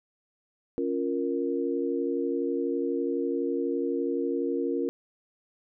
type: chord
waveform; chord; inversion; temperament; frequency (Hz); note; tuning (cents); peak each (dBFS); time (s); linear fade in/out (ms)
sine; Bb minor; first; equal; 277.2 / 349.2 / 466.2; Db4 / F4 / Bb4; 0 / 0 / 0; -30; 0.78-4.89; 0
effects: none